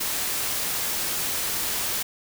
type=noise; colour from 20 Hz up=white; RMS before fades=-27 dBFS; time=0-2.03 s; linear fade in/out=10 ms; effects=none